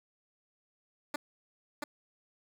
10% pulse tone with echo, 293.7 Hz, D4, in tune, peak -23 dBFS, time 1.14-1.16 s, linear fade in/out 5 ms, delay 680 ms, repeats 1, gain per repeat -3 dB, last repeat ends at 1.84 s, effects none

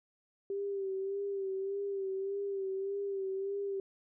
sine tone with vibrato, 392 Hz, G4, in tune, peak -33 dBFS, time 0.5-3.8 s, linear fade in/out 2 ms, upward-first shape sine, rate 1.7 Hz, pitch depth 42 cents each way, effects none

